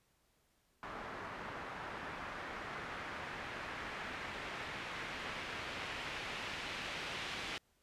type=noise with low-pass filter sweep; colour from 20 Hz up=white; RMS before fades=-44 dBFS; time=0.83-7.58 s; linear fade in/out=0 ms; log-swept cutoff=1300 to 3000 Hz; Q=1.2; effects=pink hiss -75 dBFS RMS until 7.82 s + resampled to 32000 Hz